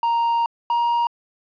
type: tone pair in turn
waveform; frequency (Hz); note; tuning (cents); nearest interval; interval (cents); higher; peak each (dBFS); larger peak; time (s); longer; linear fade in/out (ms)
triangle; 932.3 / 943.7; A#5 / A#5; 0 / +21; unison; 21; second; -15; neither; 0.03-0.46 / 0.7-1.07; first; 2
effects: resampled to 11025 Hz + 9-bit